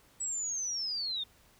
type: linear sweep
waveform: sine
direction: down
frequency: 7890 to 3571 Hz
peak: -32 dBFS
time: 0.2-1.24 s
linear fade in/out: 10 ms
effects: pink hiss -63 dBFS RMS until 1.59 s